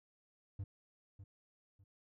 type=tone with echo; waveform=triangle; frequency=98 Hz; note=G2; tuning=in tune; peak=-37 dBFS; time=0.59-0.64 s; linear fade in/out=5 ms; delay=600 ms; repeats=2; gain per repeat=-11 dB; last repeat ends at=1.84 s; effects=none

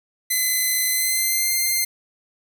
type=tone with pitch glide; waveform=5% pulse; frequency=2032 to 2098 Hz; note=B6 to C7; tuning=+49 to +4 cents; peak=-9 dBFS; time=0.3-1.85 s; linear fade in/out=10 ms; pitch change=+55 cents; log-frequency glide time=0.89-1.52 s; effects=none

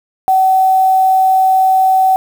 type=tone with quantisation; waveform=sine; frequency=758 Hz; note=F#5; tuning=42 cents sharp; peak=-7 dBFS; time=0.28-2.16 s; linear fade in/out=0 ms; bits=5; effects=none

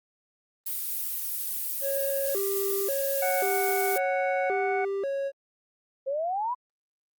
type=noise; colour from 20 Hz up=violet; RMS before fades=-31 dBFS; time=0.66-3.98 s; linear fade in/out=5 ms
type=tone with vibrato; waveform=triangle; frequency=466.2 Hz; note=A#4; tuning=in tune; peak=-25 dBFS; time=1.81-5.32 s; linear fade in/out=50 ms; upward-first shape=square; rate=0.93 Hz; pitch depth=290 cents each way
type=harmonic tone; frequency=740 Hz; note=F#5; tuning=in tune; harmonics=1 / 2 / 3; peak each=-28 / -35 / -34 dBFS; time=3.22-4.85 s; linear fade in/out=5 ms
type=exponential sweep; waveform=sine; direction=up; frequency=522 to 1020 Hz; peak=-26 dBFS; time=6.06-6.55 s; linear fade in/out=20 ms
effects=Opus 32 kbps

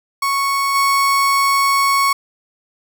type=tone with level steps; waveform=35% pulse; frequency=1107 Hz; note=C#6; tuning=3 cents flat; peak=-14 / -11 dBFS; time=0.22-2.13 s; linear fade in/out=5 ms; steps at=0.74 s; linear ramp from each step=20 ms; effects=none

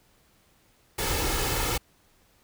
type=noise with comb filter; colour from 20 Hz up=pink; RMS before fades=-27 dBFS; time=0.98-1.78 s; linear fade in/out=10 ms; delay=2.3 ms; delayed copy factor=+0.6; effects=pink hiss -63 dBFS RMS until 2.43 s

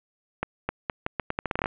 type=accelerating click train; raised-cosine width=0.5 ms; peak=-11 dBFS; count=14; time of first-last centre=0.43-1.659 s; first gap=260 ms; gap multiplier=0.8; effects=resampled to 8000 Hz + 8-bit

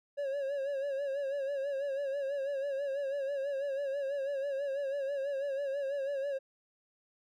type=tone with vibrato; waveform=triangle; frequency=554.4 Hz; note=C#5; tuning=in tune; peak=-30 dBFS; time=0.17-6.39 s; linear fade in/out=20 ms; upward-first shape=sine; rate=6.1 Hz; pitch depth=67 cents each way; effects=none

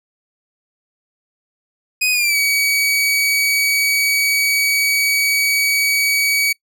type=tone with pitch glide; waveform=sawtooth; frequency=2500 to 2266 Hz; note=D#7 to C#7; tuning=+8 to +37 cents; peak=-11 dBFS; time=2.01-6.53 s; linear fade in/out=10 ms; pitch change=-171 cents; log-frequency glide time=2.12-2.37 s; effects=noise-tail reverb RT60 0.1 s tail -24 dB re dry

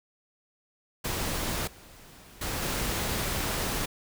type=noise with level steps; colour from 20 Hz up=pink; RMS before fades=-31 / -51 / -32 / -30 dBFS; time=1.04-3.86 s; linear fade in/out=10 ms; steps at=1.67 / 2.41 / 2.62 s; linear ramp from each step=5 ms; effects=none

